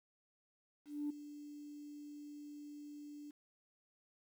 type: tone with ADSR envelope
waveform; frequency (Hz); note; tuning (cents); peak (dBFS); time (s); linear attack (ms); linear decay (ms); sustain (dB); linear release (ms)
sine; 293.7; D4; 0; -34; 0.85-3.31; 250; 7; -14; 7
effects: tanh soft clip ceiling -32 dBFS + 11-bit